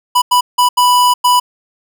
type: tone bursts at uneven times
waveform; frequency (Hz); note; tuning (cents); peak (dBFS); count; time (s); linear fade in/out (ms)
square; 987.8; B5; 0; -8; 5; 0.15-0.22 / 0.31-0.41 / 0.58-0.69 / 0.77-1.14 / 1.24-1.4; 10
effects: none